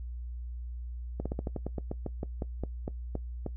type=slowing click train; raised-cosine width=2 ms; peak=-20 dBFS; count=16; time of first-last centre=1.2-3.463 s; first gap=56 ms; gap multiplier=1.13; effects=noise-tail reverb RT60 0.1 s tail -19 dB re dry + added 60 Hz sine -36 dBFS peak until 3.56 s